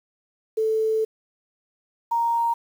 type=tone pair in turn; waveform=sine; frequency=439.7 / 931.7 Hz; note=A4 / A#5; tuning=-1 / -1 cents; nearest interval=octave + minor second; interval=1300 cents; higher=second; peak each=-19 / -19 dBFS; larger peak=neither; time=0.57-1.05 / 2.11-2.54 s; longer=first; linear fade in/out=10 ms; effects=8-bit